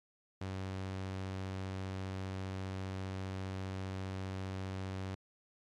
sawtooth tone, 95 Hz, F#2, 46 cents sharp, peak -34 dBFS, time 0.41-5.15 s, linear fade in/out 5 ms, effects low-pass 6000 Hz 12 dB/octave + MP3 96 kbps

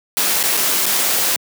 white noise with dropouts, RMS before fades -17 dBFS, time 0.17-1.36 s, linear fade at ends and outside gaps 0 ms, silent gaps 0.429-0.437 / 0.569-0.573 / 0.857-0.864 s, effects high-pass 200 Hz 12 dB/octave

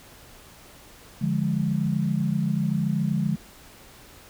sine chord, D diminished, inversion none, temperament equal, 146.83 / 174.61 / 207.7 Hz, D3 / F3 / Ab3, 0 / 0 / 0 cents, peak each -26 dBFS, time 1.21-3.36 s, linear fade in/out 10 ms, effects pink hiss -49 dBFS RMS until 4.29 s

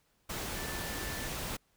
sine tone in noise, 1760 Hz, A6, in tune, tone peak -45 dBFS, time 0.55-1.28 s, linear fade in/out 10 ms, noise pink, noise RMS -38 dBFS, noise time 0.29-1.57 s, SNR -10 dB, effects pink hiss -72 dBFS RMS until 1.76 s

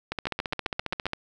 two click trains, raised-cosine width 0.3 ms, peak -12 / -13 dBFS, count 7 / 16, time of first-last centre 0.27-1.056 / 0.12-1.134 s, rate 7.63 / 14.8 Hz, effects none

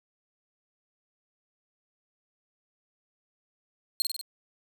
sawtooth tone with echo, 4218 Hz, C8, 13 cents sharp, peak -20 dBFS, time 4-4.02 s, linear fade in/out 0 ms, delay 48 ms, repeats 4, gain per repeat -3 dB, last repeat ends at 4.212 s, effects none

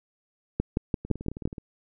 two click trains, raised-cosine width 3 ms, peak -11 / -24 dBFS, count 6 / 11, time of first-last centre 0.6-1.455 / 1.05-1.582 s, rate 5.85 / 18.8 Hz, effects none

